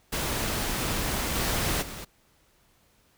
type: noise with level steps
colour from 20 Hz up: pink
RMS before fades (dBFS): -29 / -27 / -39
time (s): 0.12-2.05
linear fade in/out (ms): 10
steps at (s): 1.34 / 1.81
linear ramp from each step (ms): 20
effects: pink hiss -64 dBFS RMS until 3.17 s